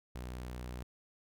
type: tone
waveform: sawtooth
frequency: 61.74 Hz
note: B1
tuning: in tune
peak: -37 dBFS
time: 0.15-0.83 s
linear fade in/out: 5 ms
effects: none